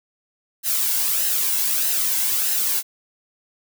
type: noise with flanger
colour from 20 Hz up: blue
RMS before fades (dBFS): -21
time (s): 0.63-2.83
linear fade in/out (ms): 50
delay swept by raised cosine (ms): 0.86 to 1.66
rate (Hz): 1.6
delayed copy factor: -0.55
effects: none